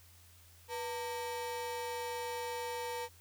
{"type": "ring-modulated tone", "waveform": "45% pulse", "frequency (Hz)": 698.5, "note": "F5", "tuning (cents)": 0, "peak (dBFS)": -34, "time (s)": [0.68, 3.09], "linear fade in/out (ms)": 50, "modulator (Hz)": 211, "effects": ["added 86 Hz sine -60 dBFS peak until 3.2 s", "white hiss -62 dBFS RMS until 3.2 s"]}